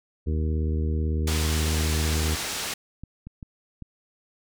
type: harmonic tone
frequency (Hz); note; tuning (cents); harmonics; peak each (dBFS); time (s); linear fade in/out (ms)
78.1; D#2; +7; 1 / 2 / 3 / 4 / 5 / 6; -23 / -33 / -34 / -37 / -37 / -40; 0.26-2.36; 20
type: low-pass noise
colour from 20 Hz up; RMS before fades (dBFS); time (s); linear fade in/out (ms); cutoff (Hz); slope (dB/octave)
white; -31; 1.27-2.74; 5; 7300; 12
type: clicks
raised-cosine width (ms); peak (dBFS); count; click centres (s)
5; -26; 5; 2.23 / 3.036 / 3.27 / 3.428 / 3.823
effects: none